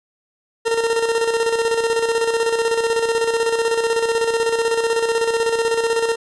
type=tone with tremolo; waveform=40% pulse; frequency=458.4 Hz; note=A#4; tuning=29 cents flat; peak=-14 dBFS; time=0.65-6.16 s; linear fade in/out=20 ms; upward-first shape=square; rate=16 Hz; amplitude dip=50%; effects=resampled to 24000 Hz